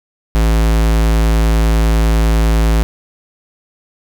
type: tone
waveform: square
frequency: 55 Hz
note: A1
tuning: in tune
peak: -10 dBFS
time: 0.35-2.83 s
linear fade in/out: 0 ms
effects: none